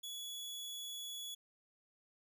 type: tone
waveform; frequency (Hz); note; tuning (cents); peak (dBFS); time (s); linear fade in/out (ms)
sawtooth; 3391; G#7; +35; -40; 0.03-1.35; 10
effects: none